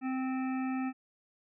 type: harmonic tone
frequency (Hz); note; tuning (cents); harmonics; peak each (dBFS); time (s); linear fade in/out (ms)
260.6; C4; -7; 1 / 3 / 5 / 7 / 9 / 10; -31 / -41 / -45 / -48 / -50 / -51; 0.01-0.93; 50
effects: none